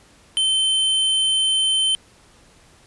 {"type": "tone", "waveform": "square", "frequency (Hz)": 3087, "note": "G7", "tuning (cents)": -27, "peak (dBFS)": -17, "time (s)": [0.37, 1.95], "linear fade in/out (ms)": 0, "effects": ["pink hiss -52 dBFS RMS until 2.86 s", "resampled to 24000 Hz"]}